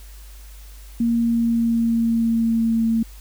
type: tone with pitch glide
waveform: sine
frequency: 233.1 to 226.5 Hz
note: A#3 to A#3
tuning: 0 to -50 cents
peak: -16 dBFS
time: 1-3.03 s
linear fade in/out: 5 ms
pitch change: -50 cents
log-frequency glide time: 1.17-2.89 s
effects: added 50 Hz sine -38 dBFS peak until 3.2 s + white hiss -49 dBFS RMS until 3.2 s